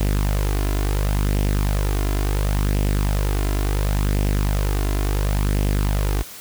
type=tone with flanger; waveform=sawtooth; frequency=50 Hz; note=G1; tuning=35 cents sharp; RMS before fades=-20 dBFS; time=0-6.23 s; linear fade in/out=10 ms; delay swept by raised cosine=0.35 to 2.95 ms; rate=0.71 Hz; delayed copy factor=+0.5; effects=white hiss -38 dBFS RMS until 6.4 s